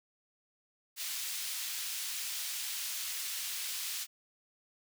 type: high-pass noise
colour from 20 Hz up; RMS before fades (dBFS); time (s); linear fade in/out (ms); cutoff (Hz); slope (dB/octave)
pink; -38; 0.96-4.07; 50; 3100; 12
effects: none